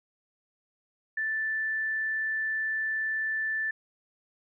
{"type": "tone", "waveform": "sine", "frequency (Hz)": 1761, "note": "A6", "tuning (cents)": 1, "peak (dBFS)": -27, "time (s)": [1.17, 3.71], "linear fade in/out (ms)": 5, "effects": []}